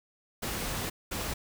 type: noise bursts at uneven times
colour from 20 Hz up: pink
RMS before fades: -34 dBFS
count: 2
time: 0.42-0.9 / 1.11-1.34 s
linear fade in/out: 10 ms
effects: none